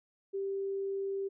sine tone, 392 Hz, G4, in tune, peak -32 dBFS, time 0.33-1.29 s, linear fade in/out 20 ms, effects none

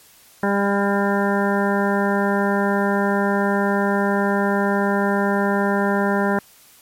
harmonic tone, 200 Hz, G3, 35 cents sharp, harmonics 1 / 2 / 3 / 4 / 5 / 7 / 8 / 9, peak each -20 / -23 / -25 / -26 / -27 / -28 / -29 / -30 dBFS, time 0.43-6.39 s, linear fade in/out 2 ms, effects white hiss -50 dBFS RMS until 6.81 s + MP3 64 kbps

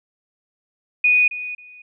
sine tone with echo, 2474 Hz, D#7, 10 cents flat, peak -12 dBFS, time 1.04-1.28 s, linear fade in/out 5 ms, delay 270 ms, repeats 2, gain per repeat -14 dB, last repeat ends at 1.82 s, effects none

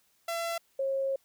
sawtooth / sine tone pair in turn, 674 / 541.1 Hz, E5 / C#5, +38 / -42 cents, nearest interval major third, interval 380 cents, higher first, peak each -27 dBFS, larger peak neither, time 0.28-0.58 / 0.79-1.16 s, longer second, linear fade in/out 5 ms, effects white hiss -69 dBFS RMS until 1.24 s

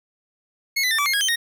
25% pulse tone with pitch steps, 2178 / 2001 / 1797 / 1154 / 2139 / 1645 / 3109 / 1862 Hz, C#7 / B6 / A6 / D6 / C7 / G#6 / G7 / A#6, -31 / +22 / +36 / -31 / +38 / -17 / -15 / -2 cents, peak -15 dBFS, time 0.76-1.36 s, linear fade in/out 10 ms, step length 75 ms, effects none

